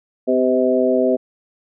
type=harmonic tone with a mistuned harmonic; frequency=127.7 Hz; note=C3; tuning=42 cents flat; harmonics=2 / 3 / 4 / 5; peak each=-19 / -19 / -19 / -19 dBFS; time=0.27-1.17 s; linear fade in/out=20 ms; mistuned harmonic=3; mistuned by=+25 cents; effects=none